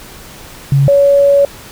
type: tone pair in turn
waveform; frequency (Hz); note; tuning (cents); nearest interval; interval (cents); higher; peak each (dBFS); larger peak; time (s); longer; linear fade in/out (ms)
sine; 138.59 / 562.6; C#3 / C#5; 0 / +26; 2 octaves; 2426; second; -6 / -5; second; 0.72-0.88 / 0.88-1.45; second; 2
effects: pink hiss -34 dBFS RMS until 1.71 s